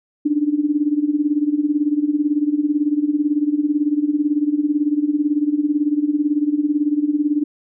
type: tone with tremolo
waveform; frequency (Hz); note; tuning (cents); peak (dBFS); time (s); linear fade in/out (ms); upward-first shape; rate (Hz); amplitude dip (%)
sine; 295.7; D4; +12; -12; 0.25-7.44; 10; sine; 18; 80
effects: none